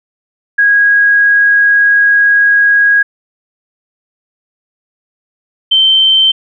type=tone pair in turn; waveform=sine; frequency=1647 / 3109 Hz; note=G#6 / G7; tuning=-15 / -15 cents; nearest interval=major seventh; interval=1100 cents; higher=second; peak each=-5 dBFS; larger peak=neither; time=0.58-3.03 / 5.71-6.32 s; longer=first; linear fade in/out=10 ms; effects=none